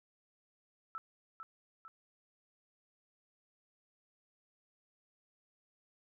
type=tone with echo; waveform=sine; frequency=1318.5 Hz; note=E6; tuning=in tune; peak=-39 dBFS; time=0.95-0.98 s; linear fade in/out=0 ms; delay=450 ms; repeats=2; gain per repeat=-5 dB; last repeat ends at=1.88 s; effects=none